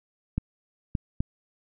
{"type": "clicks", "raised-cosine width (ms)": 5, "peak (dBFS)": -13, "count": 3, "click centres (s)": [0.38, 0.952, 1.205], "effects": []}